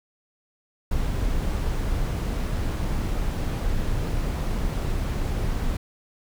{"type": "noise", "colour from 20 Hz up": "brown", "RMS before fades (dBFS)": -25, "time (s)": [0.91, 5.77], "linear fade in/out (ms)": 5, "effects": []}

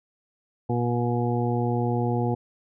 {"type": "harmonic tone", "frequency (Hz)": 120, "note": "B2", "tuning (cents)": -49, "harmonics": [1, 2, 3, 4, 6, 7], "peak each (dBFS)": [-25, -28, -30, -31, -33, -33], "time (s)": [0.69, 2.35], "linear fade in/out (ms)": 10, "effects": []}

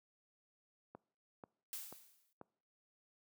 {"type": "click train", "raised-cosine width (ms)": 1, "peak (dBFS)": -36, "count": 4, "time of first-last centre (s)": [0.95, 2.413], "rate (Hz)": 2.05}
{"type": "noise with exponential decay", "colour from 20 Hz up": "blue", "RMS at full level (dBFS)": -43, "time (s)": [1.73, 2.33], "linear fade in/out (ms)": 0, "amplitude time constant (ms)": 130}
{"effects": ["noise-tail reverb RT60 0.6 s tail -24 dB re dry", "high-pass 150 Hz 12 dB/octave"]}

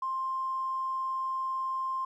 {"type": "tone with tanh clipping", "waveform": "triangle", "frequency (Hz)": 1053, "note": "C6", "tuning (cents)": 11, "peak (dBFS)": -29, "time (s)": [0.02, 2.05], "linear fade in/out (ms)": 5, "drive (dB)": 2, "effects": []}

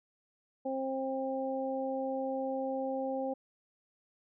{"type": "harmonic tone", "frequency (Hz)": 265.7, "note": "C4", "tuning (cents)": 27, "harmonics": [1, 2, 3], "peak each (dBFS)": [-37, -34, -39], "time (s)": [0.65, 3.34], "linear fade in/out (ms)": 10, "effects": []}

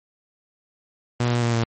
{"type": "tone with pitch steps", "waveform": "sawtooth", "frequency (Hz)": [121, 120.1, 117.9, 115.4], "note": ["B2", "B2", "A#2", "A#2"], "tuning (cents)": [-35, -48, 20, -17], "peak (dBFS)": -15, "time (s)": [1.2, 1.64], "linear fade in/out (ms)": 5, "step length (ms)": 110, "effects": ["MP3 32 kbps"]}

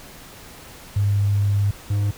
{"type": "tone pair in turn", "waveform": ["sine", "triangle"], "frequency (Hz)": [101.1, 102.04], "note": ["G#2", "G#2"], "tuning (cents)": [-46, -30], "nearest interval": "unison", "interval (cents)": 16, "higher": "second", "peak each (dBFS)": -16, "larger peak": "neither", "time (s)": [[0.96, 1.71], [1.9, 2.11]], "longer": "first", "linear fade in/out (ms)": 5, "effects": ["pink hiss -42 dBFS RMS until 2.17 s"]}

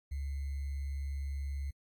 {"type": "tone with sample-and-hold", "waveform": "sine", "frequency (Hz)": 69.4, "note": "C#2", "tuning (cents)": 3, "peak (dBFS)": -34, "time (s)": [0.11, 1.71], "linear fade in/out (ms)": 10, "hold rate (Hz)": 2100, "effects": ["AAC 64 kbps"]}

